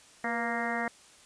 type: harmonic tone with a mistuned harmonic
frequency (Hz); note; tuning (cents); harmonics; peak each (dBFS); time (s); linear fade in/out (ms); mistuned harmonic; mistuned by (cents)
233.1; A#3; 0; 1 / 2 / 3 / 4 / 5 / 6 / 7 / 8 / 9; -36 / -39 / -35 / -39 / -41 / -40 / -40 / -35 / -41; 0.24-0.88; 2; 2; +54
effects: white hiss -56 dBFS RMS until 1.25 s + resampled to 22050 Hz